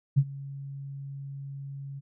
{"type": "tone with ADSR envelope", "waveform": "sine", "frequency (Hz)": 138.59, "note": "C#3", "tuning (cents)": 0, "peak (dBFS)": -15, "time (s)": [0.16, 2.01], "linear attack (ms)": 22, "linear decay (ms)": 54, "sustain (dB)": -21, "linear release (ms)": 28, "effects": []}